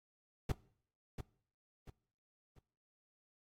brown noise with echo, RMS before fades -33 dBFS, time 0.49-0.52 s, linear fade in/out 5 ms, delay 690 ms, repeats 3, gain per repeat -9 dB, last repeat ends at 2.59 s, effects noise-tail reverb RT60 0.6 s tail -22 dB re dry + AAC 48 kbps

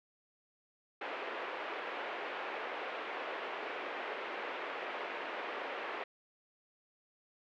pink band-pass noise, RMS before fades -41 dBFS, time 1.01-6.04 s, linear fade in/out 5 ms, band 390 to 2700 Hz, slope 24 dB/octave, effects none

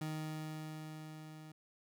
30% pulse tone with level ramp, 155.56 Hz, D#3, in tune, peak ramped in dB -35 to -48 dBFS, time 0.01-1.52 s, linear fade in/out 5 ms, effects none

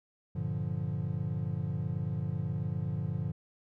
triangle chord, G minor seventh, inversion none, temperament equal, 98 / 116.54 / 146.83 / 174.61 Hz, G2 / Bb2 / D3 / F3, 0 / 0 / 0 / 0 cents, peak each -35 / -35 / -33 / -36 dBFS, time 0.35-3.32 s, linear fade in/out 10 ms, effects none

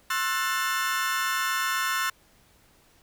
35% pulse chord, F# half-diminished seventh, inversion second, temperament just, 1065.6 / 1332 / 1480 / 1776 Hz, C6 / E6 / F#6 / A6, +31 / +18 / 0 / +16 cents, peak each -29 dBFS, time 0.1-2.1 s, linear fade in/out 5 ms, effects pink hiss -60 dBFS RMS until 3.02 s

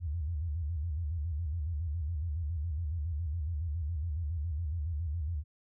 sine tone with vibrato, 79.3 Hz, D#2, 33 cents sharp, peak -31 dBFS, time 0-5.44 s, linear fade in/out 50 ms, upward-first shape square, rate 7.2 Hz, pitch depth 140 cents each way, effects none

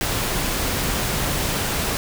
pink noise, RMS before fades -23 dBFS, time 0.01-1.97 s, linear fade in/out 0 ms, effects none

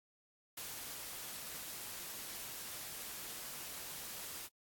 white noise with ADSR envelope, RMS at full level -44 dBFS, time 0.57-4.49 s, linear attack 6 ms, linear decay 130 ms, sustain -2 dB, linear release 41 ms, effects AAC 64 kbps

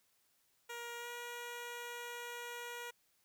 10% pulse tone with pitch glide, 473.3 to 479.1 Hz, A#4 to A#4, +26 to +47 cents, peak -35 dBFS, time 0.69-2.91 s, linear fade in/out 10 ms, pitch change +21 cents, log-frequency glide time 0.98-1.08 s, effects white hiss -75 dBFS RMS until 3.24 s

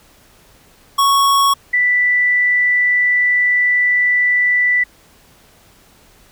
square / sine tone pair in turn, 1108.7 / 1975.5 Hz, C#6 / B6, 0 / 0 cents, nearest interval minor seventh, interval 1000 cents, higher second, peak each -11 dBFS, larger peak neither, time 0.98-1.54 / 1.73-4.84 s, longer second, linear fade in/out 10 ms, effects pink hiss -49 dBFS RMS until 6.31 s

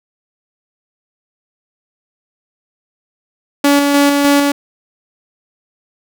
sawtooth tone with tremolo, 284.6 Hz, C#4, 46 cents sharp, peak -4 dBFS, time 3.64-4.52 s, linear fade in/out 5 ms, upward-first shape square, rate 3.3 Hz, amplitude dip 30%, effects none

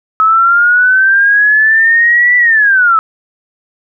sine linear two-way sweep, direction up then down, 1284 to 1975.5 to 1284 Hz, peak -5 dBFS, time 0.2-2.99 s, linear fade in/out 0 ms, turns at 2.37 s, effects none

